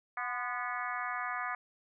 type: harmonic tone with a mistuned harmonic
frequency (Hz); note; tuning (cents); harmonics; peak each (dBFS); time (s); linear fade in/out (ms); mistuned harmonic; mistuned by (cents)
245; B3; -14; 3 / 4 / 5 / 6 / 7 / 8 / 9; -41 / -42 / -38 / -43 / -41 / -44 / -45; 0.17-1.55; 2; 4; +54
effects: none